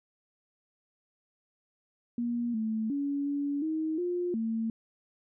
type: tone with pitch steps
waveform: sine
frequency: 238 / 220 / 282.7 / 285 / 315.6 / 354 / 225 Hz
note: A#3 / A3 / C#4 / C#4 / D#4 / F4 / A3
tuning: +36 / 0 / +34 / +48 / +25 / +23 / +39 cents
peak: -28 dBFS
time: 2.18-4.7 s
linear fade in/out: 2 ms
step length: 360 ms
effects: none